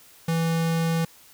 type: tone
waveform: square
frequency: 164.81 Hz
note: E3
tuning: in tune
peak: -22 dBFS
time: 0.28-1.05 s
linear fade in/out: 5 ms
effects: white hiss -52 dBFS RMS until 1.33 s